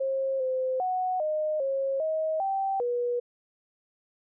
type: tone with pitch steps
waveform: sine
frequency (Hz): 536 / 517 / 739 / 615 / 542 / 632 / 778 / 484.6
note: C5 / C5 / F#5 / D#5 / C#5 / D#5 / G5 / B4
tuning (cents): +42 / -21 / -2 / -20 / -39 / +27 / -13 / -33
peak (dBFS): -25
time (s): 0-3.2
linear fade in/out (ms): 10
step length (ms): 400
effects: none